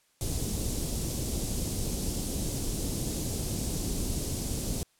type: band-stop noise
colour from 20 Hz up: pink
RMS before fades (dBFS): -31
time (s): 0.21-4.83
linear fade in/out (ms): 0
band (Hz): 370 to 6300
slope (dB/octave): 12
effects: white hiss -68 dBFS RMS until 4.99 s + low-pass 11000 Hz 12 dB/octave